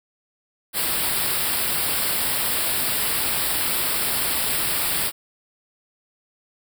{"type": "band-stop noise", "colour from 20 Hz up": "white", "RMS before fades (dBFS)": -23, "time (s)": [0.73, 5.12], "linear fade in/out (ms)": 50, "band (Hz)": [5200, 7800], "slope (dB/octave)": 96, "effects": []}